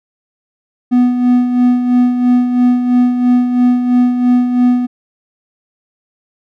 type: tone with tremolo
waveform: triangle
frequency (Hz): 246.9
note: B3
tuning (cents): 0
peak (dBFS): -4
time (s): 0.91-4.87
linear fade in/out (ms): 20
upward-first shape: sine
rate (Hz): 3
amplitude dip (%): 55
effects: none